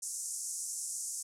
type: band-pass noise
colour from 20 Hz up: white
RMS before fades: -39 dBFS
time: 0.02-1.23 s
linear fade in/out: 10 ms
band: 5900 to 10000 Hz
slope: 48 dB/octave
effects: none